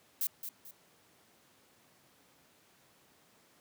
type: noise with echo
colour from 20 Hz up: violet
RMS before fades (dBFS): -32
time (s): 0.21-0.27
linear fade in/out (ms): 2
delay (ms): 220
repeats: 2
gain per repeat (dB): -9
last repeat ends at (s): 0.71
effects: pink hiss -65 dBFS RMS until 3.6 s + high-pass 150 Hz 12 dB/octave